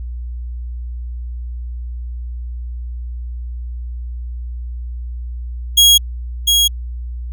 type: tone with echo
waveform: sawtooth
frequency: 3300 Hz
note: G#7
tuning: 12 cents flat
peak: -3 dBFS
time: 5.77-5.98 s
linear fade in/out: 10 ms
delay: 700 ms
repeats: 1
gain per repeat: -4 dB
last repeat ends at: 6.68 s
effects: added 60 Hz sine -23 dBFS peak until 7.32 s